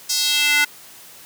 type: tone with high-pass filter sweep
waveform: square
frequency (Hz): 293.7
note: D4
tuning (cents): 0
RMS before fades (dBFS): -18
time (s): 0.09-0.65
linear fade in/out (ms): 10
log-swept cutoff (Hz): 5600 to 1700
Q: 2.4
effects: white hiss -43 dBFS RMS until 1.25 s + high-pass 80 Hz 12 dB/octave